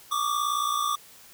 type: tone pair together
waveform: square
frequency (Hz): 1142.4 / 1201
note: D6 / D6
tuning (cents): -48 / +38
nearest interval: minor second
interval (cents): 86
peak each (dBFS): -28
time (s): 0.11-0.96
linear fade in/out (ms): 10
effects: white hiss -51 dBFS RMS until 1.33 s